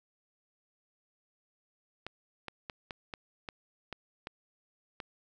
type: clicks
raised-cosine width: 0.3 ms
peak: -23 dBFS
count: 9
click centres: 2.066 / 2.483 / 2.698 / 2.908 / 3.138 / 3.488 / 3.927 / 4.271 / 5.002 s
effects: none